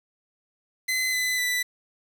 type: tone with pitch steps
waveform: sawtooth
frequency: 2038 / 2010 / 1982.3 Hz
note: C7 / B6 / B6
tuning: -46 / +30 / +6 cents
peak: -20 dBFS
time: 0.88-1.63 s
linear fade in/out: 10 ms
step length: 250 ms
effects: 8-bit